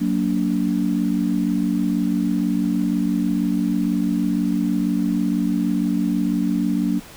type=chord; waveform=sine; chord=Gb augmented; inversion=none; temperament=just; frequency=185 / 231.2 / 289.1 Hz; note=Gb3 / Bb3 / D4; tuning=0 / -14 / -27 cents; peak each=-22 dBFS; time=0-7 s; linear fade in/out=20 ms; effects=pink hiss -42 dBFS RMS until 7.16 s